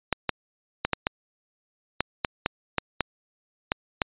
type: clicks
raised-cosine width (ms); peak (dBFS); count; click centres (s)
0.3; -6; 12; 0.127 / 0.293 / 0.85 / 0.933 / 1.069 / 2.006 / 2.248 / 2.461 / 2.783 / 3.007 / 3.719 / 4.018
effects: resampled to 8000 Hz